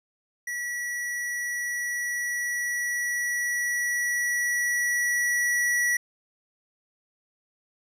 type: tone with level ramp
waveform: square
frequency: 1938 Hz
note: B6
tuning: 33 cents flat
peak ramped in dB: -30 to -22 dBFS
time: 0.47-5.97 s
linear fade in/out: 5 ms
effects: resampled to 32000 Hz